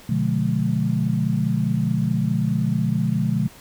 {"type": "chord", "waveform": "sine", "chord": "B diminished seventh", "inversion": "none", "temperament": "just", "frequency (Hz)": [123.47, 148.16, 177.8, 213.4], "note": ["B2", "D3", "F3", "Ab3"], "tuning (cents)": [0, 16, 31, 47], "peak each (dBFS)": -24, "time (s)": [0.09, 3.48], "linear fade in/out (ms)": 5, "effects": ["pink hiss -46 dBFS RMS until 3.6 s"]}